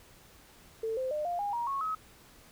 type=tone with pitch steps; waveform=sine; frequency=446.6 / 519 / 603.1 / 700.8 / 814.4 / 946.3 / 1099.7 / 1277.9 Hz; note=A4 / C5 / D5 / F5 / G#5 / A#5 / C#6 / D#6; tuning=+26 / -14 / +46 / +6 / -34 / +26 / -14 / +46 cents; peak=-30 dBFS; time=0.83-1.95 s; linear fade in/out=5 ms; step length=140 ms; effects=pink hiss -57 dBFS RMS until 2.51 s